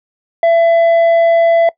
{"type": "tone with tanh clipping", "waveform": "sine", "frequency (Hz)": 670, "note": "E5", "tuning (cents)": 28, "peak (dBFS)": -8, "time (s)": [0.43, 1.69], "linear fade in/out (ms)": 2, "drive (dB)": 5, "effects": ["noise-tail reverb RT60 0.1 s tail -20 dB re dry"]}